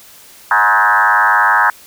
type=tone with frequency modulation; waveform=sine; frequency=1273 Hz; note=D#6; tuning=39 cents sharp; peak=-8 dBFS; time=0.51-1.7 s; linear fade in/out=2 ms; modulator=106 Hz; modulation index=4.2; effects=white hiss -41 dBFS RMS until 1.86 s